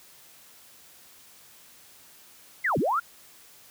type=linear two-way sweep; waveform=sine; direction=down then up; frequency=2169 to 110.8 to 1459 Hz; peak=-22 dBFS; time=2.64-3 s; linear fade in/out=10 ms; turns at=2.78 s; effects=white hiss -53 dBFS RMS until 3.7 s + high-pass 60 Hz 12 dB/octave